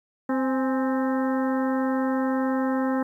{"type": "harmonic tone with a mistuned harmonic", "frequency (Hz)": 261.6, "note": "C4", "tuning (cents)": 0, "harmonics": [1, 2, 3, 4, 5, 6, 7], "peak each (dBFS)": [-23, -29, -33, -35, -37, -39, -40], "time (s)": [0.29, 3.03], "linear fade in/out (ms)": 5, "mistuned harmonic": 3, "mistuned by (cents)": 73, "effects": ["10-bit"]}